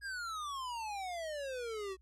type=exponential sweep; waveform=square; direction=down; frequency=1661.2 to 369.6 Hz; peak=-39 dBFS; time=0.01-1.97 s; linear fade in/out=50 ms; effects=added 60 Hz sine -61 dBFS peak until 2.01 s + low-pass 9000 Hz 12 dB/octave